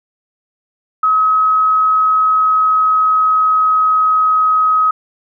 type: tone with pitch glide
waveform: sine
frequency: 1276 to 1267.2 Hz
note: D#6 to D#6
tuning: +43 to +31 cents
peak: -9 dBFS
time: 1.03-4.91 s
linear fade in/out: 5 ms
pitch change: -12 cents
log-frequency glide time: 1.98-4.52 s
effects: none